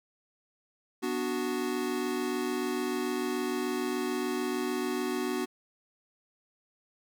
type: chord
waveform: square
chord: B minor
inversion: none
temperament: equal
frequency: 246.9 / 293.7 / 370 Hz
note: B3 / D4 / F#4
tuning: 0 / 0 / 0 cents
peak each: -35 / -36 / -33 dBFS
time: 1.02-5.46 s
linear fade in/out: 20 ms
effects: none